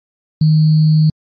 sine tone with sample-and-hold, 155.56 Hz, D#3, in tune, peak -7 dBFS, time 0.41-1.1 s, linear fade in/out 5 ms, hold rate 4410 Hz, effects MP3 32 kbps

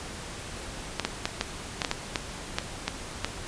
clicks, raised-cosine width 0.2 ms, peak -8 dBFS, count 11, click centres 0.997 / 1.05 / 1.255 / 1.411 / 1.818 / 1.848 / 1.914 / 2.158 / 2.585 / 2.88 / 3.246 s, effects pink hiss -39 dBFS RMS until 3.47 s + resampled to 22050 Hz

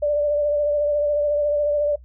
sine tone with vibrato, 587.3 Hz, D5, in tune, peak -17 dBFS, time 0.02-1.96 s, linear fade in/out 10 ms, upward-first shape triangle, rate 14 Hz, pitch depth 31 cents each way, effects noise-tail reverb RT60 0.1 s tail -20 dB re dry + added 61 Hz sine -42 dBFS peak until 2.04 s

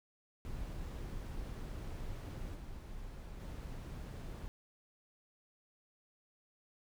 brown noise with level steps, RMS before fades -43 / -47 / -44 dBFS, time 0.45-4.48 s, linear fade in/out 0 ms, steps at 2.54 / 3.39 s, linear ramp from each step 20 ms, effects none

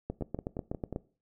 two click trains, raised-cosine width 2 ms, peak -23 / -20 dBFS, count 5 / 8, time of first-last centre 0.21-0.927 / 0.1-0.961 s, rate 5.58 / 8.13 Hz, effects noise-tail reverb RT60 0.4 s tail -20 dB re dry

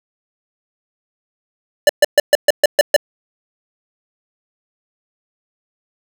square tone bursts, 587 Hz, D5, 1 cent flat, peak -6 dBFS, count 8, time 1.87-2.964 s, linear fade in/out 2 ms, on 23 ms, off 130 ms, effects none

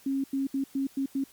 sine tone bursts at uneven times, 271.8 Hz, C#4, 34 cents flat, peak -25 dBFS, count 6, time 0.06-0.24 / 0.33-0.47 / 0.54-0.64 / 0.75-0.87 / 0.97-1.06 / 1.15-1.24 s, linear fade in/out 5 ms, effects white hiss -56 dBFS RMS until 1.32 s + MP3 96 kbps

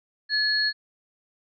sine tone pair together, 1713 / 4316 Hz, A6 / C#8, -47 / -47 cents, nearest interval octave + major third, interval 1600 cents, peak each -24 / -23 dBFS, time 0.29-0.73 s, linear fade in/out 50 ms, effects none

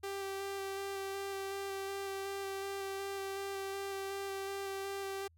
sawtooth tone with vibrato, 392 Hz, G4, in tune, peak -34 dBFS, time 0.03-5.28 s, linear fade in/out 10 ms, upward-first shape square, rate 2.7 Hz, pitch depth 10 cents each way, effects added 82 Hz sine -63 dBFS peak until 5.37 s

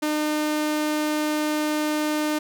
sawtooth tone, 303.3 Hz, D#4, 44 cents flat, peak -18 dBFS, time 0.02-2.39 s, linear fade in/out 10 ms, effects none

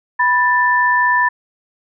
sine tone pair together, 985 / 1769.3 Hz, B5 / A6, -5 / +9 cents, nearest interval minor seventh, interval 1014 cents, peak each -14 dBFS, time 0.19-1.29 s, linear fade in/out 10 ms, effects none

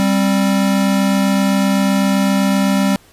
square tone pair together, 196 / 263.8 Hz, G3 / C4, 0 / +14 cents, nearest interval perfect fourth, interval 514 cents, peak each -14 / -19 dBFS, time 0-2.96 s, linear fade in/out 0 ms, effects pink hiss -48 dBFS RMS until 3.12 s + resampled to 32000 Hz

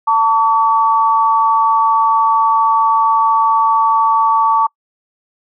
sine tone pair together, 893.6 / 1138 Hz, A5 / C#6, +27 / +45 cents, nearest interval major third, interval 418 cents, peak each -12 dBFS, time 0.07-4.67 s, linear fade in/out 10 ms, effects noise-tail reverb RT60 0.1 s tail -26 dB re dry

